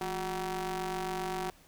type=ring-modulated tone; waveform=sawtooth; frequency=193.6 Hz; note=G3; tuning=21 cents flat; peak=-26 dBFS; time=0.01-1.5 s; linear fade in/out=0 ms; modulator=557 Hz; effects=pink hiss -60 dBFS RMS until 1.67 s